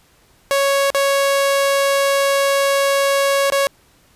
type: tone with dropouts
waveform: sawtooth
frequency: 554.4 Hz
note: C#5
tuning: in tune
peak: -10 dBFS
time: 0.51-3.67 s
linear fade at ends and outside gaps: 0 ms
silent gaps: 0.903-0.947 / 3.501-3.522 s
effects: pink hiss -54 dBFS RMS until 4.15 s + resampled to 32000 Hz